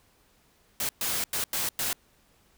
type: noise bursts at uneven times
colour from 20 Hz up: white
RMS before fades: -29 dBFS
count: 5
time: 0.8-0.89 / 1.01-1.24 / 1.33-1.44 / 1.53-1.69 / 1.79-1.93 s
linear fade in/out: 2 ms
effects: pink hiss -64 dBFS RMS until 2.57 s